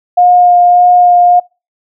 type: tone with vibrato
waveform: sine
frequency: 712 Hz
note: F5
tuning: 33 cents sharp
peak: -3 dBFS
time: 0.17-1.4 s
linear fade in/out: 10 ms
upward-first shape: sine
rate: 1.7 Hz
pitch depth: 11 cents each way
effects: noise-tail reverb RT60 0.3 s tail -26 dB re dry

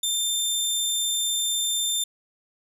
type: tone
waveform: 20% pulse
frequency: 3584 Hz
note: A7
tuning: 31 cents sharp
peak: -17 dBFS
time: 0.03-2.04 s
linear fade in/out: 5 ms
effects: none

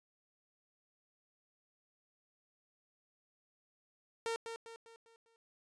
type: tone with echo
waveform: sawtooth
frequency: 457.4 Hz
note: A#4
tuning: 33 cents flat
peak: -31 dBFS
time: 4.26-4.36 s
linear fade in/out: 0 ms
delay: 200 ms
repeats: 5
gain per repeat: -7 dB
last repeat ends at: 5.36 s
effects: resampled to 22050 Hz

